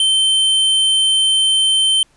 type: tone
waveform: square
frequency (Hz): 3100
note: G7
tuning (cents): -20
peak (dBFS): -12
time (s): 0-2.03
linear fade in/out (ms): 2
effects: pink hiss -56 dBFS RMS until 2.16 s + resampled to 24000 Hz